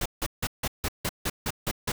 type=noise bursts; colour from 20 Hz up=pink; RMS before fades=-28 dBFS; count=10; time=0.01-1.92 s; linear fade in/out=5 ms; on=47 ms; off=160 ms; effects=none